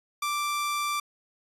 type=tone; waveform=sawtooth; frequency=1174.7 Hz; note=D6; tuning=in tune; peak=-23 dBFS; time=0.22-1 s; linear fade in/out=5 ms; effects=resampled to 32000 Hz